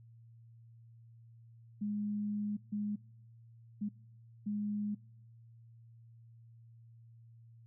sine tone bursts at uneven times, 207.7 Hz, G#3, in tune, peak -33 dBFS, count 4, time 1.81-2.57 / 2.72-2.96 / 3.81-3.89 / 4.46-4.95 s, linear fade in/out 10 ms, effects noise-tail reverb RT60 0.9 s tail -25 dB re dry + added 115 Hz sine -55 dBFS peak until 7.66 s

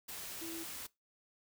sine tone in noise, 330.5 Hz, E4, 5 cents sharp, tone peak -43 dBFS, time 0.41-0.64 s, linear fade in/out 10 ms, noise white, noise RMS -45 dBFS, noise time 0.08-0.87 s, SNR -1 dB, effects noise-tail reverb RT60 0.2 s tail -21 dB re dry

